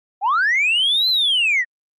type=linear two-way sweep; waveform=sine; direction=up then down; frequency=727 to 4141 to 1822 Hz; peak=-13 dBFS; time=0.21-1.65 s; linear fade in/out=50 ms; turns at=1.09 s; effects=tanh soft clip ceiling -12 dBFS + Opus 48 kbps